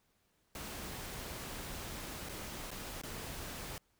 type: noise with dropouts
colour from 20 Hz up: pink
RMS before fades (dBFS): -44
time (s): 0.55-3.78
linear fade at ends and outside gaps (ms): 1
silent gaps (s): 2.288-2.293 / 2.706-2.714 / 3.015-3.035
effects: pink hiss -75 dBFS RMS until 3.99 s